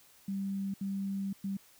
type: tone bursts at uneven times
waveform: sine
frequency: 196 Hz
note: G3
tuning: in tune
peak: -32 dBFS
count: 3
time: 0.28-0.74 / 0.81-1.33 / 1.44-1.57 s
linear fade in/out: 5 ms
effects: white hiss -61 dBFS RMS until 1.79 s